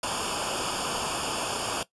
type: noise with comb filter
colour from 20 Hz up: pink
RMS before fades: -30 dBFS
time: 0.03-1.83 s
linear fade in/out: 2 ms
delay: 0.5 ms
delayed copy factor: -0.9
effects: noise-tail reverb RT60 0.1 s tail -17 dB re dry + resampled to 24000 Hz